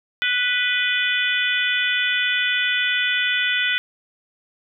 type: harmonic tone with a mistuned harmonic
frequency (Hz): 493.7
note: B4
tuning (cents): -1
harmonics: 3 / 4 / 5 / 6 / 7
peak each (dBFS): -23 / -24 / -25 / -26 / -26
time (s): 0.22-3.78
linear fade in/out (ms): 0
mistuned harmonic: 6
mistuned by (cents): +35
effects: none